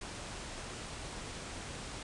pink low-pass noise, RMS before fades -44 dBFS, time 0.01-2.03 s, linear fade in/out 5 ms, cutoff 9700 Hz, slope 96 dB/octave, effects none

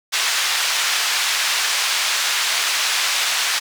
white band-pass noise, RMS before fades -20 dBFS, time 0.12-3.6 s, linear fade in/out 20 ms, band 1100 to 5100 Hz, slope 12 dB/octave, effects none

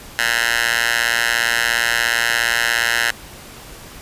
10% pulse tone with high-pass filter, 117.1 Hz, A#2, 8 cents sharp, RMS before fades -18 dBFS, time 0.19-3.11 s, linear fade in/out 0 ms, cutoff 1600 Hz, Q 1.9, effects pink hiss -38 dBFS RMS until 4.01 s + resampled to 32000 Hz

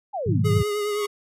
sine exponential sweep, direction down, 870 to 69 Hz, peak -25 dBFS, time 0.13-0.63 s, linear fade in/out 20 ms
sine chord, G# minor seventh, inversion none, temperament equal, 103.83 / 123.47 / 155.56 / 185 Hz, G#2 / B2 / D#3 / F#3, 0 / 0 / 0 / 0 cents, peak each -22 / -25 / -25 / -28 dBFS, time 0.26-0.63 s, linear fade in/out 10 ms
square tone with vibrato, 415.2 Hz, G#4, in tune, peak -24 dBFS, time 0.44-1.07 s, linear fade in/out 20 ms, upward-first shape triangle, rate 9.6 Hz, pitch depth 36 cents each way
sawtooth tone with exponential growth, 1108.7 Hz, C#6, in tune, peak -26 dBFS, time 0.77-1.06 s, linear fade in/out 2 ms, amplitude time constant 63 ms
effects resampled to 32000 Hz

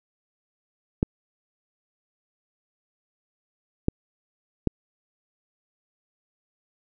clicks, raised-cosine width 3 ms, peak -7 dBFS, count 3, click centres 1.029 / 3.884 / 4.673 s, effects none

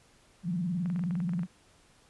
sine tone with vibrato, 175.2 Hz, F3, 6 cents sharp, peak -28 dBFS, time 0.43-1.47 s, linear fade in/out 50 ms, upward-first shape square, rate 19 Hz, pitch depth 120 cents each way
clicks, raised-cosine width 0.5 ms, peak -32 dBFS, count 12, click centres 0.859 / 0.901 / 0.961 / 0.993 / 1.038 / 1.109 / 1.154 / 1.203 / 1.293 / 1.335 / 1.393 / 1.433 s
effects pink hiss -62 dBFS RMS until 2.09 s + resampled to 24000 Hz

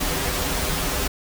pink noise with comb filter, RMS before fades -24 dBFS, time 0-1.08 s, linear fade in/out 10 ms, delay 9 ms, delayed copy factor -0.85, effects none

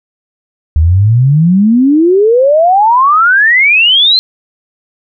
sine exponential sweep, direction up, 74.4 to 4199 Hz, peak -4 dBFS, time 0.76-4.19 s, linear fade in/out 0 ms, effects none

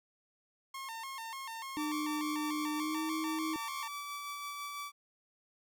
sawtooth tone with vibrato, 987.8 Hz, B5, in tune, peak -37 dBFS, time 0.74-3.88 s, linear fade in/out 5 ms, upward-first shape square, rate 3.4 Hz, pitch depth 150 cents each way
sawtooth tone with tremolo, 1154 Hz, D6, 31 cents flat, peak -35 dBFS, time 1.76-4.92 s, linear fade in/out 50 ms, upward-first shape sine, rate 6 Hz, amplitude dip 25%
sine tone with pitch glide, 303 to 316.6 Hz, D#4 to D#4, -46 to +30 cents, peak -34 dBFS, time 1.77-3.56 s, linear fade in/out 0 ms, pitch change +76 cents, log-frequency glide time 2.76-3.01 s
effects none

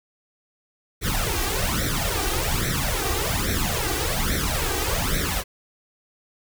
pink noise with flanger, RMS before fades -24 dBFS, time 1.01-5.44 s, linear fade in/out 50 ms, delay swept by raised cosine 0.51 to 2.61 ms, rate 1.2 Hz, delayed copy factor +0.85, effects none

